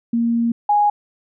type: tone pair in turn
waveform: sine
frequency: 233.1 / 828 Hz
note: A#3 / G#5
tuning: 0 / -5 cents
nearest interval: octave + minor seventh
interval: 2195 cents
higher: second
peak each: -15 / -12 dBFS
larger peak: second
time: 0.13-0.52 / 0.69-0.9 s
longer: first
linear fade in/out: 5 ms
effects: none